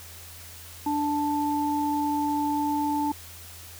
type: tone pair together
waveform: sine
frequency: 293.7 / 880.1 Hz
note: D4 / A5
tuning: 0 / 0 cents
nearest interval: octave + perfect fifth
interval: 1900 cents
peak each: -26 dBFS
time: 0.86-3.12 s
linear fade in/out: 5 ms
effects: added 85 Hz sine -47 dBFS peak until 3.79 s + white hiss -45 dBFS RMS until 3.79 s

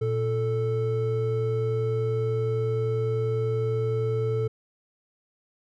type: tone pair together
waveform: triangle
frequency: 116.54 / 440 Hz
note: A#2 / A4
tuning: 0 / 0 cents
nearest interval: octave + major seventh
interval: 2300 cents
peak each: -24 dBFS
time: 0.01-4.48 s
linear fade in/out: 10 ms
effects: none

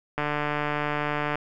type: click train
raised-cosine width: 0.5 ms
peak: -12 dBFS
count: 175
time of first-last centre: 0.18-1.356 s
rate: 148 Hz
effects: none

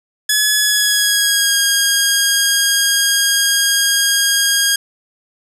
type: tone with pitch glide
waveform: 10% pulse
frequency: 1700 to 1627 Hz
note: G#6 to G#6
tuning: +40 to -36 cents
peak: -3 dBFS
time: 0.29-4.76 s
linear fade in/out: 5 ms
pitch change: -76 cents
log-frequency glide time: 0.57-1.57 s
effects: none

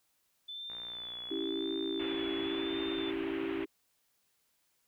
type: tone with vibrato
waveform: sine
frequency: 3498 Hz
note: A7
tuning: 11 cents flat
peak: -40 dBFS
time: 0.48-3.11 s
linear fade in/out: 10 ms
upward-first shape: sine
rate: 0.95 Hz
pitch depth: 48 cents each way
type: click train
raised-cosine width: 0.5 ms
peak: -37 dBFS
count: 146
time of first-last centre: 0.7-3.137 s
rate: 59.5 Hz
type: chord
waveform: sine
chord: C# diminished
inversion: none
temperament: equal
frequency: 277.2 / 329.6 / 392 Hz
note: C#4 / E4 / G4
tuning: 0 / 0 / 0 cents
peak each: -40 / -36 / -37 dBFS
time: 1.3-3.66 s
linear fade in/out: 20 ms
type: low-pass noise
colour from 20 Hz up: white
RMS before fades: -45 dBFS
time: 1.99-3.65 s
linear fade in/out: 10 ms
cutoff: 3000 Hz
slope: 48 dB/octave
effects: white hiss -75 dBFS RMS until 4.87 s

